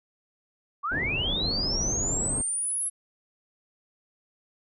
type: linear sweep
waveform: sine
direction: up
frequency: 1084 to 11000 Hz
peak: -26 dBFS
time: 0.83-2.9 s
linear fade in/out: 20 ms
type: low-pass noise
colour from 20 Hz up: pink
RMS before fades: -32 dBFS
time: 0.91-2.42 s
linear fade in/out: 10 ms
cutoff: 590 Hz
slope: 12 dB/octave
effects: none